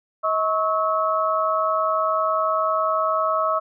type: tone cluster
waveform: sine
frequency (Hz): 636 / 1104 / 1294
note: D#5 / C#6 / E6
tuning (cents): +38 / -7 / -32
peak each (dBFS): -23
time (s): 0.23-3.6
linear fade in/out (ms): 20
effects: none